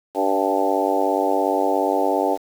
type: harmonic tone with a mistuned harmonic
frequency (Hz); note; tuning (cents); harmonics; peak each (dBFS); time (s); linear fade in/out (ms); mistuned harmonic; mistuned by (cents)
97.1; G2; -16; 3 / 4 / 5 / 6 / 7 / 8 / 9; -25 / -25 / -25 / -25 / -25 / -25 / -25; 0.14-2.38; 50; 8; +15
effects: 7-bit